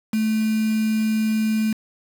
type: tone with quantisation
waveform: sine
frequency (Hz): 218.3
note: A3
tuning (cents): -13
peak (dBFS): -18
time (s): 0.13-1.73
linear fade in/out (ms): 5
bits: 5
effects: none